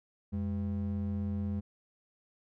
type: ring-modulated tone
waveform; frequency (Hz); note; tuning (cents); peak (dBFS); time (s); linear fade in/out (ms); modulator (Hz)
triangle; 146.83; D3; 0; -26; 0.32-1.61; 20; 58.1
effects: none